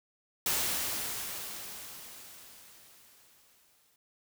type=noise with exponential decay; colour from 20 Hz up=white; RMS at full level=-29 dBFS; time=0.46-3.96 s; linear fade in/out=2 ms; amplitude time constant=760 ms; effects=none